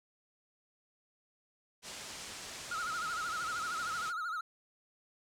white low-pass noise, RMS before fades -46 dBFS, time 1.82-4.13 s, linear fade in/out 50 ms, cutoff 8000 Hz, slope 24 dB/octave
triangle tone with vibrato, 1348 Hz, E6, 38 cents sharp, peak -33 dBFS, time 2.71-4.41 s, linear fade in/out 5 ms, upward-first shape sine, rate 13 Hz, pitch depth 120 cents each way
effects none

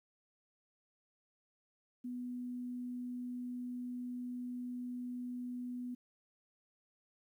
sine tone, 246.9 Hz, B3, in tune, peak -39 dBFS, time 2.04-5.95 s, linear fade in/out 10 ms, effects 12-bit

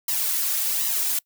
blue noise with flanger, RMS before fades -24 dBFS, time 0.08-1.19 s, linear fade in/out 5 ms, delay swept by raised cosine 1 to 3.6 ms, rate 1.3 Hz, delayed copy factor +0.8, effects noise-tail reverb RT60 0.1 s tail -24 dB re dry

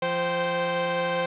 sawtooth tone cluster, 172.3 / 522 / 776 Hz, F3 / C5 / G5, -23 / -4 / -18 cents, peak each -29 / -21 / -28 dBFS, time 0.02-1.26 s, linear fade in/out 5 ms, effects resampled to 8000 Hz + 8-bit

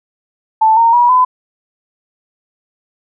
sine tone with pitch steps, 880 / 921.1 / 964.1 / 1009.1 Hz, A5 / A#5 / B5 / B5, 0 / -21 / -42 / +37 cents, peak -6 dBFS, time 0.61-1.25 s, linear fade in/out 10 ms, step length 160 ms, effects none

